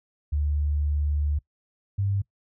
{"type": "tone pair in turn", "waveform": "sine", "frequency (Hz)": [73.5, 99.16], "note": ["D2", "G2"], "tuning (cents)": [2, 20], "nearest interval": "perfect fourth", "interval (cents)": 518, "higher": "second", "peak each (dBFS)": [-22, -22], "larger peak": "neither", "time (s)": [[0.32, 1.39], [1.98, 2.22]], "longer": "first", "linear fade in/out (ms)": 10, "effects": ["noise-tail reverb RT60 0.1 s tail -21 dB re dry"]}